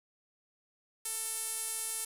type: tone with band-pass filter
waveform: sawtooth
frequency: 445.3 Hz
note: A4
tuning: 21 cents sharp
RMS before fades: -37 dBFS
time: 1.05-2.05 s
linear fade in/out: 5 ms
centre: 10000 Hz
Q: 3.5
effects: 9-bit